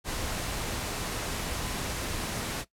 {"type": "noise", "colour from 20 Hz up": "pink", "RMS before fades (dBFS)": -33, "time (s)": [0.04, 2.65], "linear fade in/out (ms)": 50, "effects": ["noise-tail reverb RT60 0.1 s tail -17 dB re dry", "low-pass 12000 Hz 12 dB/octave"]}